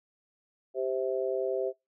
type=chord; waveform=sine; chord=C major; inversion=second; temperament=just; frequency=392.4 / 523.3 / 654.1 Hz; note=G4 / C5 / E5; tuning=+2 / 0 / -14 cents; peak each=-31 / -32 / -34 dBFS; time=0.74-1.73 s; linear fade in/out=50 ms; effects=noise-tail reverb RT60 0.2 s tail -23 dB re dry